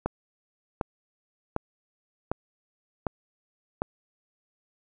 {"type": "click train", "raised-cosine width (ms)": 1, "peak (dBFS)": -12, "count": 6, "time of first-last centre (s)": [0.06, 3.819], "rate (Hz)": 1.33, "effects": []}